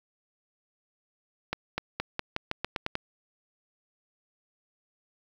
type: accelerating click train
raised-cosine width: 0.3 ms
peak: -13 dBFS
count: 10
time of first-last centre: 1.53-2.954 s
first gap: 250 ms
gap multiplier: 0.88
effects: 8-bit